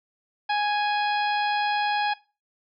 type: harmonic tone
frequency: 830.6 Hz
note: G#5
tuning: in tune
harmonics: 1 / 2 / 3 / 4 / 5 / 6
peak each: -23 / -29 / -33 / -35 / -37 / -39 dBFS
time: 0.49-2.14 s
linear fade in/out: 10 ms
effects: noise-tail reverb RT60 0.3 s tail -19 dB re dry